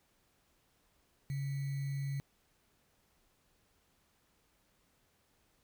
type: tone with sample-and-hold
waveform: sine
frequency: 138.59 Hz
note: C#3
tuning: in tune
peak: -34 dBFS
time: 1.3-2.2 s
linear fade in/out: 0 ms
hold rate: 2100 Hz
effects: pink hiss -73 dBFS RMS until 5.63 s